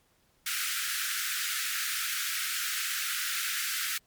pink high-pass noise, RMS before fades -32 dBFS, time 0.46-3.98 s, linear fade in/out 5 ms, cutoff 1300 Hz, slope 96 dB/octave, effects pink hiss -68 dBFS RMS until 4.06 s + MP3 96 kbps

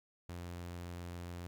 sawtooth tone, 87.31 Hz, F2, in tune, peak -39 dBFS, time 0.29-1.47 s, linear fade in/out 0 ms, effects 13-bit

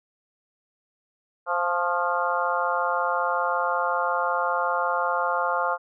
harmonic tone with a mistuned harmonic, 174.61 Hz, F3, in tune, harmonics 3 / 4 / 5 / 6 / 7 / 8, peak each -29 / -29 / -29 / -29 / -29 / -29 dBFS, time 1.46-5.78 s, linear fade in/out 50 ms, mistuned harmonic 6, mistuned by +33 cents, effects none

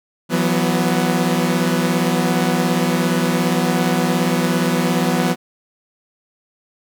sawtooth chord, E suspended second, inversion none, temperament equal with one note detuned, 167.69 / 185 / 246.9 Hz, E3 / F#3 / B3, +30 / 0 / 0 cents, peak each -16 dBFS, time 0.29-5.36 s, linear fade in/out 50 ms, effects none

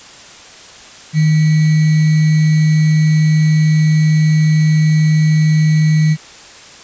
sine tone with sample-and-hold, 155.56 Hz, D#3, in tune, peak -8 dBFS, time 1.13-6.17 s, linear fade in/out 50 ms, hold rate 2100 Hz, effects white hiss -37 dBFS RMS until 6.83 s + resampled to 16000 Hz

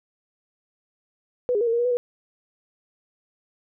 sine tone with pitch steps, 493.9 / 411.6 / 475.6 / 456.7 / 470.8 / 480.8 / 496.5 / 484.6 Hz, B4 / G#4 / A#4 / A#4 / A#4 / B4 / B4 / B4, 0 / -16 / +35 / -36 / +17 / -46 / +9 / -33 cents, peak -19 dBFS, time 1.49-1.97 s, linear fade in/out 0 ms, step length 60 ms, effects none

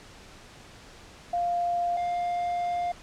sine / triangle tone pair in turn, 698.5 / 703 Hz, F5 / F5, 0 / +11 cents, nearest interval unison, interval 11 cents, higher second, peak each -24 dBFS, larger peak neither, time 1.33-1.97 / 1.97-2.92 s, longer second, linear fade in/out 5 ms, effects pink hiss -49 dBFS RMS until 3.02 s + low-pass 7000 Hz 12 dB/octave

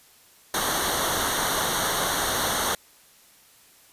pink noise with comb filter, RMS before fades -25 dBFS, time 0.54-2.75 s, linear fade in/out 2 ms, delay 0.4 ms, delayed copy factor -0.8, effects white hiss -55 dBFS RMS until 3.92 s + resampled to 32000 Hz

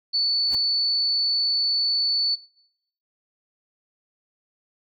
sine tone, 4471 Hz, C#8, 14 cents sharp, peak -19 dBFS, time 0.13-2.36 s, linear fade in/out 20 ms
pink noise with exponential growth, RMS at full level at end -33 dBFS, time 0.43-0.55 s, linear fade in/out 1 ms, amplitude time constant 24 ms
effects noise-tail reverb RT60 0.8 s tail -24 dB re dry

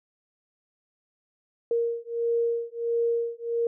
sine beating tone pair, 466.2 / 467.7 Hz, A#4 / A#4, 0 / +6 cents, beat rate 1.5 Hz, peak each -27 / -27 dBFS, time 1.71-3.67 s, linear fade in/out 2 ms, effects none

